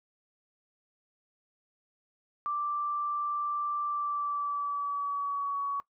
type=tone with pitch glide; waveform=sine; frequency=1174.7 to 1125.5 Hz; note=D6 to C#6; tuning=0 to +26 cents; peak=-29 dBFS; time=2.46-5.8 s; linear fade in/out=0 ms; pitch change=-74 cents; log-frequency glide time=3.85-5.59 s; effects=noise-tail reverb RT60 0.1 s tail -19 dB re dry